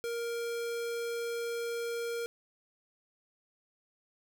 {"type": "tone", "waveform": "square", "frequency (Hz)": 468, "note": "A#4", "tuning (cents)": 7, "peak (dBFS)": -34, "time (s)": [0.04, 2.26], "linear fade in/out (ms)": 0, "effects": []}